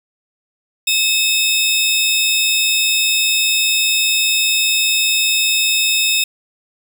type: tone pair together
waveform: sawtooth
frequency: 2595 / 3670 Hz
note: E7 / A#7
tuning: -28 / -28 cents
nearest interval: tritone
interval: 600 cents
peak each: -13 dBFS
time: 0.87-6.24 s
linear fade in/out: 5 ms
effects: none